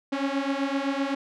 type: beating tone pair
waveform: sawtooth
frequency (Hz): 271.8 / 279.6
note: C#4 / C#4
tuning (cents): -34 / +15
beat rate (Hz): 7.8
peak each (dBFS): -24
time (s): 0.12-1.15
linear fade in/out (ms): 10
effects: low-pass 4000 Hz 12 dB/octave